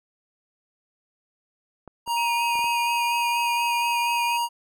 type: clicks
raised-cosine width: 1 ms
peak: -27 dBFS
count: 5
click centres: 1.877 / 2.077 / 2.555 / 2.592 / 2.643 s
type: tone with pitch glide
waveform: square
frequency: 940 to 945.4 Hz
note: A#5 to A#5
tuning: +14 to +24 cents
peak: -23 dBFS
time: 2.06-4.49 s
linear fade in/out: 50 ms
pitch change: +10 cents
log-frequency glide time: 2.24-3.17 s
type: tone with vibrato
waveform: sine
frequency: 2486 Hz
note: D#7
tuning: 2 cents flat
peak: -27 dBFS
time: 2.16-4.38 s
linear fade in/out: 20 ms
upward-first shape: sine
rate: 4.2 Hz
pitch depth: 38 cents each way
effects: none